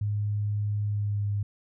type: tone with pitch glide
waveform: sine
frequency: 103.83 to 102.16 Hz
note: G#2 to G#2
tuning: 0 to -28 cents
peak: -25 dBFS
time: 0.01-1.43 s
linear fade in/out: 5 ms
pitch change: -28 cents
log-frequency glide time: 0.86-1.27 s
effects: none